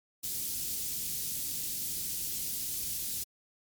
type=band-stop noise; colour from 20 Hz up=white; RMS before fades=-35 dBFS; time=0.23-3.24 s; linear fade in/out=10 ms; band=240 to 4700 Hz; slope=12 dB/octave; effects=MP3 96 kbps